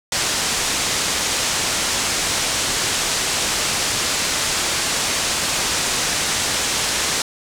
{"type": "low-pass noise", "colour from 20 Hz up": "white", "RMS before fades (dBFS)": -21, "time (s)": [0.12, 7.22], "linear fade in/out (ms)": 2, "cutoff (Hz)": 8300, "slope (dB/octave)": 24, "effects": []}